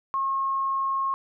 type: tone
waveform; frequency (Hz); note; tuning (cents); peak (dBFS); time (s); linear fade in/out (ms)
sine; 1082; C#6; -42; -23; 0.14-1.14; 0
effects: none